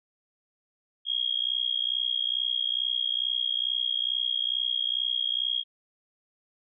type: tone with amplitude modulation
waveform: sine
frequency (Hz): 3280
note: G#7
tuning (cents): -22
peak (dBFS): -21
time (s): 1.05-5.64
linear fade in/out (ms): 50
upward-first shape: sine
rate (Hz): 62.3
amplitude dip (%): 100
effects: none